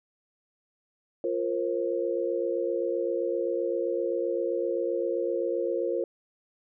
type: chord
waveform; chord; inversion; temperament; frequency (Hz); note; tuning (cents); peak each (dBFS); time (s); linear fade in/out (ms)
sine; F suspended fourth; none; equal with one note detuned; 349.2 / 466.2 / 533.9; F4 / Bb4 / C5; 0 / 0 / +35; -30; 1.24-6.04; 2
effects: none